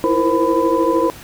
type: tone cluster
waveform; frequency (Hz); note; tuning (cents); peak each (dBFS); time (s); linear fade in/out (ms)
sine; 325.9 / 338.8 / 470.3 / 521 / 1000; E4 / E4 / A#4 / C5 / B5; -20 / +48 / +15 / -7 / +21; -19; 0.04-1.1; 0
effects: tanh soft clip ceiling -3 dBFS + pink hiss -38 dBFS RMS until 1.23 s

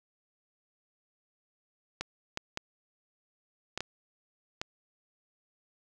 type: clicks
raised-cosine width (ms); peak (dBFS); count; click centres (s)
0.2; -16; 6; 2.01 / 2.374 / 2.574 / 3.776 / 3.806 / 4.615
effects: none

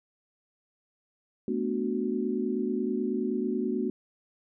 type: chord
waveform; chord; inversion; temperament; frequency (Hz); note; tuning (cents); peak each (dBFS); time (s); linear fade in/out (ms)
sine; B minor seventh; third; equal with one note detuned; 217.6 / 246.9 / 293.7 / 370; A3 / B3 / D4 / F#4; -19 / 0 / 0 / 0; -32 / -31 / -35 / -31; 1.48-3.9; 2
effects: none

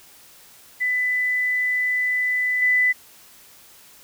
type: tone with level steps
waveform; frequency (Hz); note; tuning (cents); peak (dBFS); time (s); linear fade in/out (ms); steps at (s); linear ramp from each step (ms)
sine; 1997; B6; +19; -19 / -15; 0.8-2.93; 20; 2.62; 2
effects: white hiss -49 dBFS RMS until 4.03 s

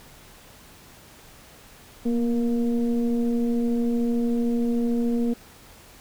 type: tone with frequency modulation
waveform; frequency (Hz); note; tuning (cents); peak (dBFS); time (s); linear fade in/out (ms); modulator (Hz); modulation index
sine; 237.7; A#3; +34; -20; 2.05-5.34; 10; 231; 0.72
effects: pink hiss -49 dBFS RMS until 6 s

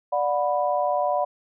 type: chord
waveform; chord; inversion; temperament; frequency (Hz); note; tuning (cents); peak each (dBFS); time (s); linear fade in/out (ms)
sine; B minor; first; equal with one note detuned; 587.3 / 728.1 / 987.8; D5 / F#5 / B5; 0 / -28 / 0; -24 / -24 / -27; 0.12-1.25; 10
effects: none

